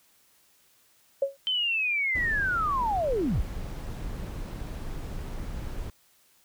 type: tone with exponential decay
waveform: sine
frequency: 551 Hz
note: C#5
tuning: 11 cents flat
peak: -18 dBFS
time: 1.22-1.37 s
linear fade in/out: 5 ms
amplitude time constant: 31 ms
type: linear sweep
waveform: sine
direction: down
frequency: 3103 to 30.87 Hz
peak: -24 dBFS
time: 1.47-3.42 s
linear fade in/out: 0 ms
type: noise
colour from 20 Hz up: brown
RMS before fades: -35 dBFS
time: 2.15-5.9 s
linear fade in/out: 2 ms
effects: white hiss -63 dBFS RMS until 6.44 s